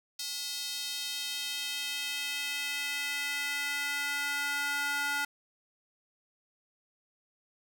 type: tone with high-pass filter sweep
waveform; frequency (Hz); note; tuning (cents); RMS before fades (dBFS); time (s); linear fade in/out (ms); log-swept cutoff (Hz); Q
square; 286.6; D4; -42; -34; 0.19-5.25; 5; 4400 to 1300; 2
effects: none